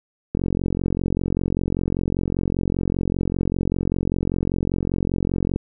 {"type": "click train", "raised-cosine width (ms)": 3, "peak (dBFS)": -9, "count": 236, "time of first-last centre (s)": [0.35, 5.561], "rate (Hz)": 45.1, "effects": []}